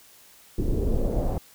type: noise with low-pass filter sweep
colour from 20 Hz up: brown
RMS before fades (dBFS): -24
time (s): 0.58-1.38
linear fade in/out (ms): 2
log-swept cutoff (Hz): 330 to 740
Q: 2.6
effects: white hiss -53 dBFS RMS until 1.54 s